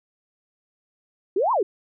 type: exponential two-way sweep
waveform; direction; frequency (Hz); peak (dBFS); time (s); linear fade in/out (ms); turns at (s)
sine; up then down; 345.9 to 1100 to 345.9; -18; 1.36-1.63; 5; 1.52
effects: none